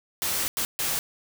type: noise bursts at uneven times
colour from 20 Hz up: white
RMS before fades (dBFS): -27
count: 3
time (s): 0.22-0.48 / 0.57-0.65 / 0.79-0.99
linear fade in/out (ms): 0
effects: none